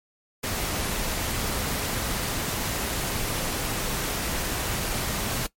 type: noise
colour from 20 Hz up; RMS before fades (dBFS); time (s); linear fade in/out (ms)
pink; -28; 0.43-5.47; 10
effects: noise-tail reverb RT60 0.1 s tail -19 dB re dry + MP3 64 kbps